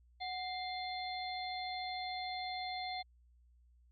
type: harmonic tone with a mistuned harmonic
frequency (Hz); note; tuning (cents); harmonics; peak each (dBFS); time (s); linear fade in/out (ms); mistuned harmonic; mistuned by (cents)
698.5; F5; 0; 1 / 3 / 5 / 6; -40 / -46 / -48 / -46; 0.2-3.03; 20; 1; +98
effects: added 60 Hz sine -63 dBFS peak until 3.91 s